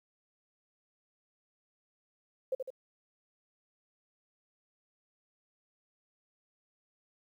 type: tone with echo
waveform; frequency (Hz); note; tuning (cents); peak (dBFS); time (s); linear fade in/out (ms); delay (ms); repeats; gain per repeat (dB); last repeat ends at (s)
sine; 522; C5; -4; -28; 2.52-2.55; 5; 77; 2; -5; 2.704
effects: 11-bit